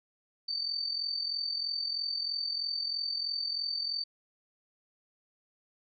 sine tone with amplitude modulation, 4578 Hz, D8, 45 cents flat, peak -28 dBFS, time 0.48-4.04 s, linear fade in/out 10 ms, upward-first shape sine, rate 43.1 Hz, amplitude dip 65%, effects none

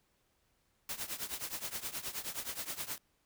white noise with tremolo, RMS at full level -37 dBFS, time 0.89-2.98 s, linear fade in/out 2 ms, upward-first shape triangle, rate 9.5 Hz, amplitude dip 90%, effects pink hiss -75 dBFS RMS until 3.25 s

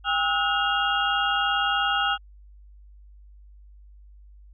sine tone cluster, 801 / 1288 / 1451 / 2817 / 3268 Hz, G5 / E6 / F#6 / F7 / G#7, +37 / -41 / -34 / +14 / -29 cents, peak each -27 / -27 / -26 / -28 / -31 dBFS, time 0.04-2.18 s, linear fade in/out 50 ms, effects added 50 Hz sine -46 dBFS peak until 4.53 s

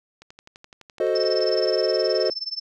click train, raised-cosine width 0.2 ms, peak -27 dBFS, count 18, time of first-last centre 0.22-1.661 s, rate 11.8 Hz
triangle chord, F# diminished seventh, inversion none, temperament equal, 370 / 440 / 523.3 / 622.3 Hz, F#4 / A4 / C5 / Eb5, 0 / 0 / 0 / 0 cents, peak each -23 dBFS, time 1-2.3 s, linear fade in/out 2 ms
sine tone with tremolo, 5290 Hz, E8, 5 cents sharp, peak -24 dBFS, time 1.15-2.6 s, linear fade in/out 10 ms, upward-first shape sine, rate 19 Hz, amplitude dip 95%
effects none

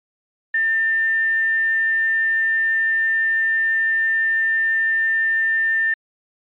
sine tone with quantisation, 1797 Hz, A6, 36 cents sharp, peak -16 dBFS, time 0.54-5.94 s, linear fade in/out 5 ms, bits 6, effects resampled to 8000 Hz

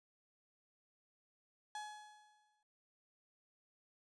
35% pulse tone with exponential decay, 845 Hz, G#5, 30 cents sharp, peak -40 dBFS, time 1.75-2.63 s, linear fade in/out 2 ms, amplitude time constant 190 ms, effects resampled to 22050 Hz

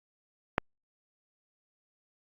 click, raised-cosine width 0.5 ms, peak -8 dBFS, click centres 0.581 s, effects Opus 48 kbps

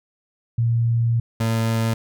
sine / 30% pulse tone pair in turn, 116.54 / 113.22 Hz, A#2 / A2, 0 / +50 cents, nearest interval minor second, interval 50 cents, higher first, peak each -16 dBFS, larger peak neither, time 0.58-1.2 / 1.4-1.94 s, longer first, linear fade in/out 5 ms, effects none

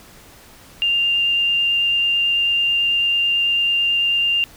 sine tone with vibrato, 2794 Hz, F7, in tune, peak -15 dBFS, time 0.82-4.44 s, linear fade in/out 0 ms, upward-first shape triangle, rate 9.1 Hz, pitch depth 8 cents each way, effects pink hiss -45 dBFS RMS until 4.56 s

